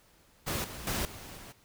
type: noise with level steps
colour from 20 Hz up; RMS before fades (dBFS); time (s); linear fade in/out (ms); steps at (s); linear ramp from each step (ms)
pink; -33 / -43 / -32 / -46 / -48; 0.46-1.53; 20; 0.64 / 0.87 / 1.05 / 1.37; 2
effects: pink hiss -63 dBFS RMS until 1.64 s